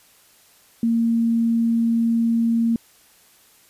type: tone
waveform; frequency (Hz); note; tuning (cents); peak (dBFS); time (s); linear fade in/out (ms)
sine; 230.4; A#3; -20; -16; 0.83-2.76; 2
effects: white hiss -54 dBFS RMS until 3.69 s + resampled to 32000 Hz